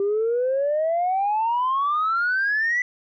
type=exponential sweep; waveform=sine; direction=up; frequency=392 to 2000 Hz; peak=-18 dBFS; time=0-2.82 s; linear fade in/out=2 ms; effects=tanh soft clip ceiling -16 dBFS